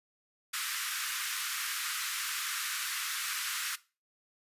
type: high-pass noise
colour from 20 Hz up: pink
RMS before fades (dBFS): -35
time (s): 0.53-3.76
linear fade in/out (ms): 10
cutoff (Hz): 1200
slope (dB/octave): 48
effects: noise-tail reverb RT60 0.3 s tail -18 dB re dry + resampled to 32000 Hz